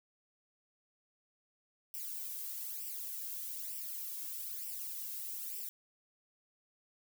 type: noise with flanger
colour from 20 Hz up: violet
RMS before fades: -42 dBFS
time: 1.94-5.69 s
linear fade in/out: 0 ms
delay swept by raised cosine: 0.37 to 1.87 ms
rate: 1.1 Hz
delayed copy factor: +0.75
effects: none